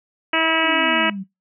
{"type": "harmonic tone", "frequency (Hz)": 323.5, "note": "E4", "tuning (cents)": -32, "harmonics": [1, 2, 3, 4, 5, 6, 7, 8, 9], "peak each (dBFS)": [-25, -25, -25, -25, -25, -25, -25, -25, -25], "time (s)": [0.33, 1.1], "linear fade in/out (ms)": 5}
{"type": "exponential sweep", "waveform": "sine", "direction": "down", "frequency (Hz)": [318.8, 185], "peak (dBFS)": -26, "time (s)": [0.63, 1.24], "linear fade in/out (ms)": 20}
{"effects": ["noise-tail reverb RT60 0.2 s tail -22 dB re dry"]}